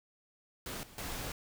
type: noise with level steps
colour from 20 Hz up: pink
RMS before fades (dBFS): -41 / -55 / -40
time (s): 0.66-1.32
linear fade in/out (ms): 2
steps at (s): 0.83 / 0.98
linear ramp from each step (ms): 2
effects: none